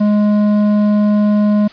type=tone with tanh clipping; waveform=triangle; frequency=208.5 Hz; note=G#3; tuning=7 cents sharp; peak=-11 dBFS; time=0-1.68 s; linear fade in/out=10 ms; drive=14 dB; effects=white hiss -39 dBFS RMS until 1.72 s + resampled to 11025 Hz